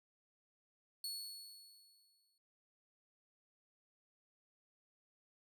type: tone with exponential decay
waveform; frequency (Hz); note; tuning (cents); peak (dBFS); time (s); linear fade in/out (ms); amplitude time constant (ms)
sawtooth; 4396; C#8; -15; -37; 1.04-2.38; 2; 290
effects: noise-tail reverb RT60 0.5 s tail -24 dB re dry